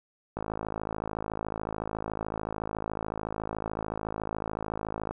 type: click train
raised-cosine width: 1 ms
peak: -18 dBFS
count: 256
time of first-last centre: 0.37-5.11 s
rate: 53.8 Hz
effects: none